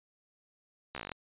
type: slowing click train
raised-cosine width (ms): 0.3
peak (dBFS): -22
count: 10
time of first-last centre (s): 0.95-1.118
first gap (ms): 14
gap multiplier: 1.07
effects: resampled to 8000 Hz